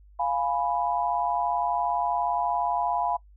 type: chord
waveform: sine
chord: F diminished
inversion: none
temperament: equal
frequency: 698.5 / 830.6 / 987.8 Hz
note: F5 / Ab5 / Cb6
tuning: 0 / 0 / 0 cents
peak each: -28 dBFS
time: 0.19-3.17 s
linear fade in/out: 10 ms
effects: noise-tail reverb RT60 0.1 s tail -21 dB re dry + added 50 Hz sine -50 dBFS peak until 3.36 s